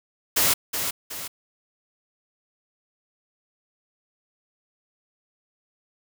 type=noise with echo; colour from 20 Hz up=white; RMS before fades=-20 dBFS; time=0.36-0.54 s; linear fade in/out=10 ms; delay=370 ms; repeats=2; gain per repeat=-7 dB; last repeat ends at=1.28 s; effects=none